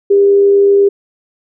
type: tone with amplitude modulation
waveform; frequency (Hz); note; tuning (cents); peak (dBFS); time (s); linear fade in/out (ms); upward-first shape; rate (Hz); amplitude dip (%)
sine; 400; G4; +35; -4; 0.1-0.89; 10; sine; 88; 25
effects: none